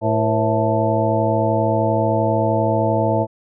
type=harmonic tone with a mistuned harmonic; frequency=110 Hz; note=A2; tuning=in tune; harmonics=1 / 2 / 3 / 4 / 5 / 6 / 8; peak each=-21 / -25 / -24 / -25 / -23 / -21 / -23 dBFS; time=0.01-3.27 s; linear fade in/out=50 ms; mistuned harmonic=4; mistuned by=+140 cents; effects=none